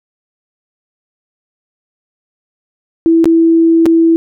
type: tone with dropouts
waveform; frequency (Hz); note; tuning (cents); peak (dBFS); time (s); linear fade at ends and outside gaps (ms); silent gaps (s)
sine; 329.6; E4; 0; -5; 3.06-4.16; 0; 3.243-3.256 / 3.857-3.863
effects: none